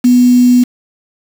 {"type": "tone with quantisation", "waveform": "sine", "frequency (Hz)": 246.9, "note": "B3", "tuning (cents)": 0, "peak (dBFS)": -4, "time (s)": [0.04, 0.64], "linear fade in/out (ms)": 10, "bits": 4, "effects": []}